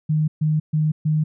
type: tone bursts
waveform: sine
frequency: 154.2 Hz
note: D#3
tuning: 15 cents flat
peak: -16 dBFS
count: 4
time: 0.09-1.24 s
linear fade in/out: 10 ms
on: 190 ms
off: 130 ms
effects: none